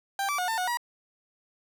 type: tone with pitch steps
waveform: 30% pulse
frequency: 789 / 1160 / 725 / 897 / 731 / 960 Hz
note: G5 / D6 / F#5 / A5 / F#5 / B5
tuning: +11 / -22 / -35 / +33 / -21 / -49 cents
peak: -24 dBFS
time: 0.19-0.772 s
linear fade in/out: 2 ms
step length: 97 ms
effects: none